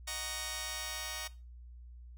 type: chord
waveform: 5% pulse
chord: D# minor seventh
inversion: none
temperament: just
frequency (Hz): 622.3 / 746.7 / 933.4 / 1120.1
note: D#5 / F#5 / A#5 / C#6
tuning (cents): 0 / +16 / +2 / +18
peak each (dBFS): -33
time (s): 0.07-1.28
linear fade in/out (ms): 10
effects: noise-tail reverb RT60 0.3 s tail -17 dB re dry + added 60 Hz sine -48 dBFS peak until 2.17 s